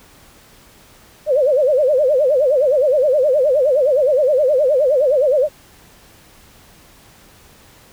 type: tone with vibrato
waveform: sine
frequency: 554.4 Hz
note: C#5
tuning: in tune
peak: -11 dBFS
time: 1.26-5.49 s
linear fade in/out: 50 ms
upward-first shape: sine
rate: 9.6 Hz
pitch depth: 190 cents each way
effects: pink hiss -47 dBFS RMS until 7.92 s